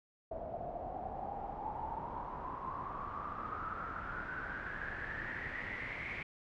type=noise with low-pass filter sweep; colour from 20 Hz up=pink; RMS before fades=-42 dBFS; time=0.31-6.23 s; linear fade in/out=5 ms; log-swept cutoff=640 to 2200 Hz; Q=9.7; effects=none